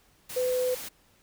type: tone in noise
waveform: sine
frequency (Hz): 504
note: B4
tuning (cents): +35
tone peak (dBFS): -24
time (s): 0.36-0.75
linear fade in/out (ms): 10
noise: white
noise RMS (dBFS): -39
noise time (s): 0.29-0.89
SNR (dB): +12
effects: pink hiss -63 dBFS RMS until 1.22 s